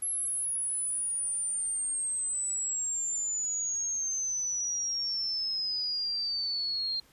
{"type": "exponential sweep", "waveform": "sine", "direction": "down", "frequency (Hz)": [11180, 4186], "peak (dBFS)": -29, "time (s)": [0.02, 7], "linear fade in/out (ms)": 5, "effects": ["pink hiss -61 dBFS RMS until 7.12 s", "resampled to 32000 Hz"]}